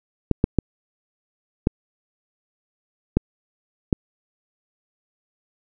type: clicks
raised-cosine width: 3 ms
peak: -3 dBFS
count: 6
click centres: 0.313 / 0.441 / 0.587 / 1.671 / 3.17 / 3.928 s
effects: none